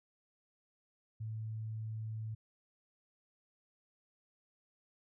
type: tone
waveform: sine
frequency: 110 Hz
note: A2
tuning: in tune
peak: -38 dBFS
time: 1.2-2.35 s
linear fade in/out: 10 ms
effects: none